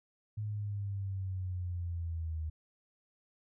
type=linear sweep; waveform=sine; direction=down; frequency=106.9 to 77.78 Hz; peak=-34 dBFS; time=0.37-2.5 s; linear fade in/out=10 ms; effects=none